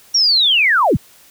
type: linear sweep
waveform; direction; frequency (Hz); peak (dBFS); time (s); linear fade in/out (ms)
sine; down; 5700 to 46.25; -10; 0.14-0.97; 10
effects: white hiss -47 dBFS RMS until 1.3 s